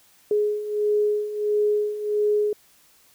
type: beating tone pair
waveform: sine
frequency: 417.6 / 419.1 Hz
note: G#4 / G#4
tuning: +10 / +16 cents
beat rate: 1.5 Hz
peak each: -26 / -21 dBFS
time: 0.31-2.53 s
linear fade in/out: 2 ms
effects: white hiss -57 dBFS RMS until 3.14 s